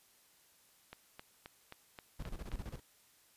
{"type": "click train", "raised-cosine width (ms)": 0.3, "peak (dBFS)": -31, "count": 7, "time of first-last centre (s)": [0.93, 2.517], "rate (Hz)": 3.78}
{"type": "noise with tremolo", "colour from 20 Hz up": "brown", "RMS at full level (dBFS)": -41, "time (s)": [2.19, 2.8], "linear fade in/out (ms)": 10, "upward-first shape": "square", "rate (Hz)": 15, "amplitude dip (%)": 75}
{"effects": ["white hiss -67 dBFS RMS until 3.36 s", "resampled to 32000 Hz"]}